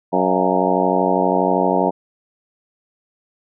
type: harmonic tone with a mistuned harmonic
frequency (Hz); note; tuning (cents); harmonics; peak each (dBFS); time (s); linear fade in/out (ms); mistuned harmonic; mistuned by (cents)
92.5; F#2; 0; 2 / 3 / 4 / 5 / 6 / 7 / 8 / 9 / 10; -23 / -23 / -23 / -23 / -23 / -23 / -23 / -23 / -23; 0.12-1.91; 20; 8; -74
effects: none